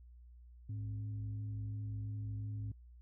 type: tone with frequency modulation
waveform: sine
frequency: 105.8 Hz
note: G#2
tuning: 33 cents sharp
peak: -38 dBFS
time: 0.69-2.72 s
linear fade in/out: 5 ms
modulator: 163 Hz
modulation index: 0.32
effects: added 60 Hz sine -54 dBFS peak until 3.01 s

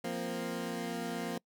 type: chord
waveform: 20% pulse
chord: F suspended fourth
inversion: none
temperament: equal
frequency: 174.61 / 233.1 / 261.6 Hz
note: F3 / Bb3 / C4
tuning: 0 / 0 / 0 cents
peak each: -35 / -33 / -37 dBFS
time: 0.04-1.38 s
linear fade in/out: 5 ms
effects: noise-tail reverb RT60 0.1 s tail -25 dB re dry

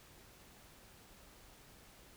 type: silence
effects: pink hiss -60 dBFS RMS until 2.16 s

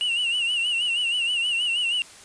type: tone with vibrato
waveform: triangle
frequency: 2841 Hz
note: F7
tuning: 29 cents sharp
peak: -20 dBFS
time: 0.01-2.02 s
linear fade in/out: 0 ms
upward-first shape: sine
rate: 6.3 Hz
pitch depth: 86 cents each way
effects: white hiss -46 dBFS RMS until 2.24 s + resampled to 22050 Hz

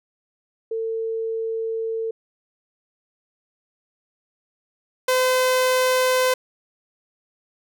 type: tone pair in turn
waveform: sine / sawtooth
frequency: 450 / 511.3 Hz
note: A4 / C5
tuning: +39 / -40 cents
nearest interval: major second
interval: 221 cents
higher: second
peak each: -23 / -13 dBFS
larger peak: second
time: 0.71-2.11 / 5.08-6.34 s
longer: first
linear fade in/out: 5 ms
effects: none

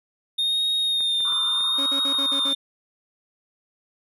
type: tone with vibrato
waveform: triangle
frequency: 3671 Hz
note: A#7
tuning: 27 cents flat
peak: -19 dBFS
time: 0.38-2.55 s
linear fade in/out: 10 ms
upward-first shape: sine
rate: 0.78 Hz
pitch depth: 33 cents each way
type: clicks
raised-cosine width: 0.5 ms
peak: -27 dBFS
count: 5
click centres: 1.006 / 1.205 / 1.324 / 1.607 / 2.145 s
type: band-pass noise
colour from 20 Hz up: pink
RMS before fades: -37 dBFS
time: 1.25-2.51 s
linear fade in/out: 2 ms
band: 1000 to 1400 Hz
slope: 96 dB/octave
type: tone bursts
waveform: 30% pulse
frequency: 276.5 Hz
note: C#4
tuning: 4 cents flat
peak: -28 dBFS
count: 6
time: 1.78-2.532 s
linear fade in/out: 5 ms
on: 82 ms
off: 52 ms
effects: none

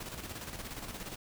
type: noise with tremolo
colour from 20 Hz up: pink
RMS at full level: -41 dBFS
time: 0-1.16 s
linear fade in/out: 5 ms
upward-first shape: square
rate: 17 Hz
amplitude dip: 50%
effects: none

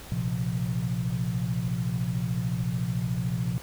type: chord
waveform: sine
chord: Bb suspended second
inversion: none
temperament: equal with one note detuned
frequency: 117.15 / 130.81 / 174.61 Hz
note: Bb2 / C3 / F3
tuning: +9 / 0 / 0 cents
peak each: -30 dBFS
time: 0.12-3.58 s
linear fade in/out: 0 ms
effects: added 60 Hz sine -45 dBFS peak until 3.62 s + pink hiss -45 dBFS RMS until 3.62 s

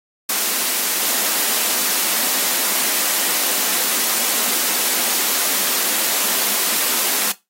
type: high-pass noise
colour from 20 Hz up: white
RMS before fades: -19 dBFS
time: 0.29-7.32 s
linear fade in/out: 5 ms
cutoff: 190 Hz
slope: 96 dB/octave
effects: noise-tail reverb RT60 0.2 s tail -17 dB re dry + AAC 48 kbps

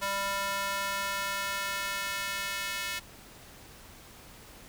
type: tone with high-pass filter sweep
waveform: square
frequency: 197.8 Hz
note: G3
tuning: 16 cents sharp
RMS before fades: -33 dBFS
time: 0.01-3 s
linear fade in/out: 20 ms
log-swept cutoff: 900 to 2000 Hz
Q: 1.2
effects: pink hiss -51 dBFS RMS until 4.68 s

